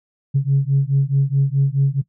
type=beating tone pair; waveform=sine; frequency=135.8 / 140.5 Hz; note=C#3 / C#3; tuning=-35 / +24 cents; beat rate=4.7 Hz; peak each=-16 dBFS; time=0.34-2.02 s; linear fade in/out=20 ms; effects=noise-tail reverb RT60 0.1 s tail -17 dB re dry + tanh soft clip ceiling -8 dBFS